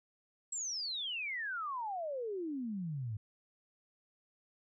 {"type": "exponential sweep", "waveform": "sine", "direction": "down", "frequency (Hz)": [7830, 101.4], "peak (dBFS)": -36, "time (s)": [0.52, 3.17], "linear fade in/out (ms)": 5, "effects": []}